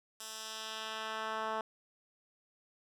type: tone with band-pass filter sweep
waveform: 10% pulse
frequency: 219.6 Hz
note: A3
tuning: 3 cents flat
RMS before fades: -40 dBFS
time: 0.2-1.61 s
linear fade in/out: 2 ms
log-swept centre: 8000 to 960 Hz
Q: 0.95
effects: none